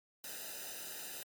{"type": "noise with comb filter", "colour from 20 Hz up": "white", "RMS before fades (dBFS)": -45, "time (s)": [0.24, 1.23], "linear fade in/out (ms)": 2, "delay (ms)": 0.9, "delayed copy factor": -1, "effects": ["MP3 96 kbps"]}